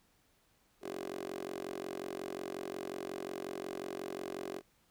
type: tone with high-pass filter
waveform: 10% pulse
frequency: 45.55 Hz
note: F#1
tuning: 26 cents flat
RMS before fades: -42 dBFS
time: 0.81-4.62 s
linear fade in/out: 50 ms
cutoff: 400 Hz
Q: 8.4
effects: pink hiss -71 dBFS RMS until 4.9 s